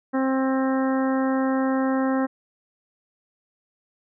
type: harmonic tone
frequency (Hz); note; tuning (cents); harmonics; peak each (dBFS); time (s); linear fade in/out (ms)
264.5; C4; +19; 1 / 2 / 3 / 4 / 5 / 6 / 7; -21 / -27 / -31 / -33 / -35 / -37 / -38; 0.13-2.27; 20
effects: none